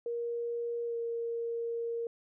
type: tone with pitch glide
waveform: sine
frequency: 471.2 to 465.3 Hz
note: A#4 to A#4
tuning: +19 to -3 cents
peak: -32 dBFS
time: 0.06-2.07 s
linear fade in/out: 2 ms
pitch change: -22 cents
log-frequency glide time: 0.85-0.96 s
effects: none